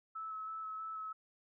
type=tone with vibrato; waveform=sine; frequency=1300 Hz; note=E6; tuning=24 cents flat; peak=-40 dBFS; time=0.15-1.13 s; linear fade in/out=10 ms; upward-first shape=square; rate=3.1 Hz; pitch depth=12 cents each way; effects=none